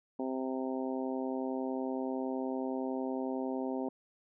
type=harmonic tone; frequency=130.81 Hz; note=C3; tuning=in tune; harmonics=2 / 3 / 4 / 5 / 6 / 7; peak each=-35 / -39 / -41 / -43 / -45 / -46 dBFS; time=0.19-3.89 s; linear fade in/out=5 ms; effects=none